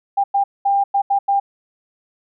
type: tone bursts at uneven times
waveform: sine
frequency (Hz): 797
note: G5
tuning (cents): +28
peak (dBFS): -13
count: 6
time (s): 0.17-0.24 / 0.34-0.44 / 0.65-0.84 / 0.94-1.02 / 1.1-1.19 / 1.28-1.4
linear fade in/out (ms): 10
effects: none